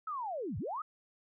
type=linear two-way sweep; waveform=sine; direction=down then up; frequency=1318.5 to 76.8 to 1318.5 Hz; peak=-35 dBFS; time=0.07-0.82 s; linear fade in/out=5 ms; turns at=0.58 s; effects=none